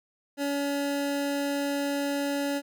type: tone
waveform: 25% pulse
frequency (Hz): 283.1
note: C#4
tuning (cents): +37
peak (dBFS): -23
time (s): 0.37-2.62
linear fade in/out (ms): 50
effects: none